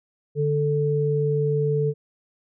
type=tone pair together; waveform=sine; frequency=146.83 / 440 Hz; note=D3 / A4; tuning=0 / 0 cents; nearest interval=octave + perfect fifth; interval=1900 cents; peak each=-22 dBFS; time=0.35-1.94 s; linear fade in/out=50 ms; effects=none